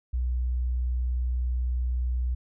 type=tone; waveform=sine; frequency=61.74 Hz; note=B1; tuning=in tune; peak=-24 dBFS; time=0.13-2.35 s; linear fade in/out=10 ms; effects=none